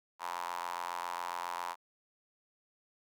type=tone with high-pass filter; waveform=sawtooth; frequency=87.31 Hz; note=F2; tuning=in tune; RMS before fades=-39 dBFS; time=0.19-1.76 s; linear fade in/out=50 ms; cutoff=950 Hz; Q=5.3; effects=none